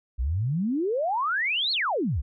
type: exponential two-way sweep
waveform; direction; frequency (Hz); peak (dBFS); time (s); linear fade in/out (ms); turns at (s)
sine; up then down; 55.8 to 4435 to 55.8; -23; 0.18-2.22; 20; 1.72
effects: none